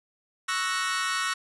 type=chord; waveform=sawtooth; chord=F# dominant seventh; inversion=second; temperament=equal; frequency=1108.7 / 1318.5 / 1480 / 1864.7 Hz; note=C#6 / E6 / F#6 / A#6; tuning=0 / 0 / 0 / 0 cents; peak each=-28 dBFS; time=0.48-1.34 s; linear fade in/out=10 ms; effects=resampled to 24000 Hz + 9-bit

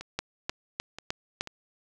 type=two click trains; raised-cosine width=0.2 ms; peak=-22 / -12 dBFS; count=4 / 5; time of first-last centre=0.01-1.473 / 0.19-1.41 s; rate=2.05 / 3.28 Hz; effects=none

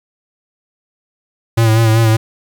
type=tone with vibrato; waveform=square; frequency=112.4 Hz; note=A2; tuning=37 cents sharp; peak=-9 dBFS; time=1.57-2.17 s; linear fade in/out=10 ms; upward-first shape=sine; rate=5.2 Hz; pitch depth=42 cents each way; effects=8-bit

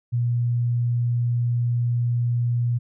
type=tone; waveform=sine; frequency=120 Hz; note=B2; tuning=49 cents flat; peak=-19 dBFS; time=0.12-2.79 s; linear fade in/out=20 ms; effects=none

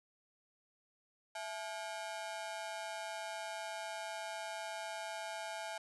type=ring-modulated tone; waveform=sawtooth; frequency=762 Hz; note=G5; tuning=49 cents flat; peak=-34 dBFS; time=1.35-5.78 s; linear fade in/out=5 ms; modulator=98 Hz; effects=resampled to 24000 Hz

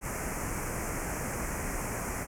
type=band-stop noise; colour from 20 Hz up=pink; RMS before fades=-34 dBFS; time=0.01-2.27 s; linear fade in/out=50 ms; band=2400 to 5900 Hz; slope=48 dB/octave; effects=low-pass 12000 Hz 12 dB/octave

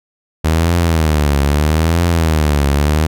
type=tone with vibrato; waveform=sawtooth; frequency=77.78 Hz; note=D#2; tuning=in tune; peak=-7 dBFS; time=0.44-3.07 s; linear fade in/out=10 ms; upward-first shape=triangle; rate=0.78 Hz; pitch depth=190 cents each way; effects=none

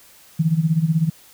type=tone with tremolo; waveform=sine; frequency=161.1 Hz; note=E3; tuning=39 cents flat; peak=-12 dBFS; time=0.39-1.1 s; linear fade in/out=10 ms; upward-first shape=sine; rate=16 Hz; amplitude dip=80%; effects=white hiss -49 dBFS RMS until 1.33 s

